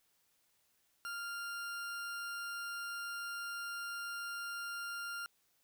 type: tone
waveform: 40% pulse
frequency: 1397 Hz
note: F6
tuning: in tune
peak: -39 dBFS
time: 1.05-5.26 s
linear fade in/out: 0 ms
effects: white hiss -75 dBFS RMS until 5.63 s